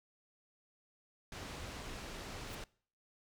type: low-pass noise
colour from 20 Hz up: pink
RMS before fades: -46 dBFS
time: 1.32-2.64 s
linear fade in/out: 2 ms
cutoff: 6500 Hz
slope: 12 dB/octave
type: noise with exponential growth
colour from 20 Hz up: white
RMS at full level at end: -48 dBFS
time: 2.4-2.55 s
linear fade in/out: 5 ms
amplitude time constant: 31 ms
effects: noise-tail reverb RT60 0.5 s tail -23 dB re dry